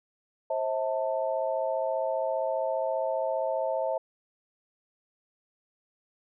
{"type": "tone cluster", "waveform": "sine", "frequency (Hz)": [531, 646, 889], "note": ["C5", "E5", "A5"], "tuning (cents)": [25, -35, 18], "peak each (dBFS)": [-30, -29, -34], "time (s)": [0.5, 3.98], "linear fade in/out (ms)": 5, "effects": []}